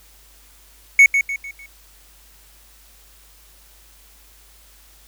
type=tone with echo; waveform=triangle; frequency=2217 Hz; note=C#7; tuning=in tune; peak=-4 dBFS; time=0.99-1.06 s; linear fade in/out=2 ms; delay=150 ms; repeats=4; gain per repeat=-8 dB; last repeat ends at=1.66 s; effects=added 50 Hz sine -51 dBFS peak until 5.07 s + white hiss -51 dBFS RMS until 5.07 s

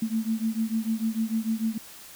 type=beating tone pair; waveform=sine; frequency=220 / 226.7 Hz; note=A3 / A#3; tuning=0 / -48 cents; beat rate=6.7 Hz; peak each=-27 / -28 dBFS; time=0.02-1.78 s; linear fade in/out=5 ms; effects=white hiss -46 dBFS RMS until 2.15 s

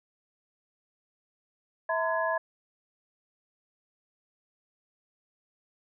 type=tone cluster; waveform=sine; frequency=651 / 919 / 1021 / 1682 Hz; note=E5 / A#5 / C6 / G#6; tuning=-22 / -25 / -43 / +22 cents; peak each=-29 / -35 / -31 / -32 dBFS; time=1.89-2.38 s; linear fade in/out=5 ms; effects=none

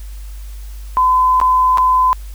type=tone with dropouts; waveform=sine; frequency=1017 Hz; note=C6; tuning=50 cents flat; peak=-9 dBFS; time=0.97-2.13 s; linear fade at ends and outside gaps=0 ms; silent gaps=1.401-1.414 / 1.774-1.782 s; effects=added 50 Hz sine -27 dBFS peak until 2.34 s + white hiss -45 dBFS RMS until 2.34 s

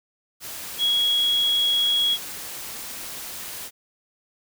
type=tone in noise; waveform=sine; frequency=3322 Hz; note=G#7; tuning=in tune; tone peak=-18 dBFS; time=0.78-2.18 s; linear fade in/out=50 ms; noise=white; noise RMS=-35 dBFS; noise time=0.4-3.71 s; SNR=+14 dB; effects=none

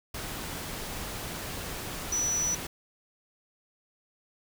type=tone in noise; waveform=sine; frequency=5920 Hz; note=F#8; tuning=in tune; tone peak=-26 dBFS; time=2.12-2.55 s; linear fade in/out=5 ms; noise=pink; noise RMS=-37 dBFS; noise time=0.14-2.67 s; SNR=+8 dB; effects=none

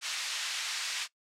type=band-pass noise; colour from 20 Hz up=white; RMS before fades=-35 dBFS; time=0.01-1.08 s; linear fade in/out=50 ms; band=1600 to 5200 Hz; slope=12 dB/octave; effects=noise-tail reverb RT60 0.1 s tail -19 dB re dry + low-pass 10000 Hz 12 dB/octave

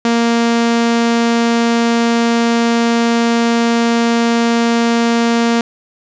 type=tone; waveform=sawtooth; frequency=233.1 Hz; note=A#3; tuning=in tune; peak=-7 dBFS; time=0.05-5.61 s; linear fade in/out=2 ms; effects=resampled to 16000 Hz + 7-bit

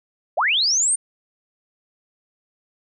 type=linear sweep; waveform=sine; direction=up; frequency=502 to 9040 Hz; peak=-16 dBFS; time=0.37-0.96 s; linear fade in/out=10 ms; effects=none

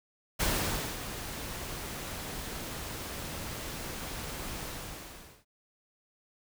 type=noise with ADSR envelope; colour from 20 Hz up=pink; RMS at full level=-28 dBFS; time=0.39-5.45 s; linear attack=18 ms; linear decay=560 ms; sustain=-11 dB; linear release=810 ms; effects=none

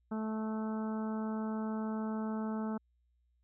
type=harmonic tone; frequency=218.3 Hz; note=A3; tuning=13 cents flat; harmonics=1 / 2 / 3 / 4 / 5 / 6 / 7; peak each=-34 / -44 / -47 / -46 / -52 / -49 / -56 dBFS; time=0.11-2.78 s; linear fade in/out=10 ms; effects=added 60 Hz sine -70 dBFS peak until 3.43 s

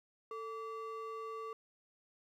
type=ring-modulated tone; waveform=triangle; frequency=799 Hz; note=G5; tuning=33 cents sharp; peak=-36 dBFS; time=0.31-1.53 s; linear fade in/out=2 ms; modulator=354 Hz; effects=13-bit

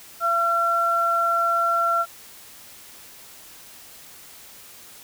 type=tone pair together; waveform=sine; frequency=679 / 1359.4 Hz; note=F5 / F6; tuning=-49 / -47 cents; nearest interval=octave; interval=1202 cents; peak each=-25 / -19 dBFS; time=0.2-2.06 s; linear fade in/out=50 ms; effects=white hiss -45 dBFS RMS until 5.03 s

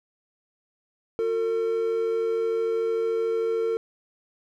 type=tone pair together; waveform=triangle; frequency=359 / 452.3 Hz; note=F4 / A4; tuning=+48 / +48 cents; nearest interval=major third; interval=400 cents; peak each=-30 / -21 dBFS; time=1.19-3.77 s; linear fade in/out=0 ms; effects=none

